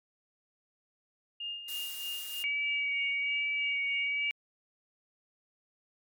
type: tone with tremolo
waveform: sine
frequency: 2825 Hz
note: F7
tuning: 19 cents sharp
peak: -34 dBFS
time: 1.4-4.31 s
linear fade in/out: 5 ms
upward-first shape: sine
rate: 3.2 Hz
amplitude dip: 60%
type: noise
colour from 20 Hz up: blue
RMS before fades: -42 dBFS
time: 1.68-2.43 s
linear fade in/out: 5 ms
type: tone with vibrato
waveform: sine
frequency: 2272 Hz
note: C#7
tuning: 42 cents sharp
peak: -29 dBFS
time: 2.44-4.31 s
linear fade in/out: 0 ms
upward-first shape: sine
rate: 1.2 Hz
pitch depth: 23 cents each way
effects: MP3 96 kbps